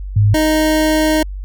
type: tone pair in turn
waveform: sine / 25% pulse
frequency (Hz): 103.83 / 311.1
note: G#2 / D#4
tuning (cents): 0 / 0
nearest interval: octave + perfect fifth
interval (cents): 1900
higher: second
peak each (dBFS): -8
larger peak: neither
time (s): 0.16-0.34 / 0.34-1.23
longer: second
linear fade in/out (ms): 5
effects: added 48 Hz sine -23 dBFS peak until 1.44 s